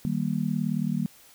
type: chord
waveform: sine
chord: Eb major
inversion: none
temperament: just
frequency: 155.56 / 194.45 / 233.3 Hz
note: Eb3 / G3 / Bb3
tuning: 0 / -14 / +2 cents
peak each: -29 / -28 / -29 dBFS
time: 0.05-1.06 s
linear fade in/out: 0 ms
effects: white hiss -54 dBFS RMS until 1.34 s